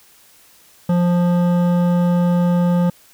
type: tone with hard clipping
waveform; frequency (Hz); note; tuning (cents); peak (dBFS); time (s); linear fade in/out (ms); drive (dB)
triangle; 175.5; F3; +9; -15; 0.89-2.9; 5; 16
effects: white hiss -50 dBFS RMS until 3.13 s